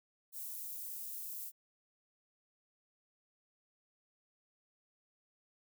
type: high-pass noise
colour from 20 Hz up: white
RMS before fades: -44 dBFS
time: 0.32-1.52 s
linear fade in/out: 50 ms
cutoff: 12000 Hz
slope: 12 dB/octave
effects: none